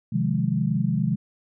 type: chord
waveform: sine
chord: F minor seventh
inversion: second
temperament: equal with one note detuned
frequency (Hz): 130.81 / 155.56 / 177.46 / 207.7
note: C3 / Eb3 / F3 / Ab3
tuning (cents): 0 / 0 / +28 / 0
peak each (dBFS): -26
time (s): 0.12-1.16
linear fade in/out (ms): 10
effects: none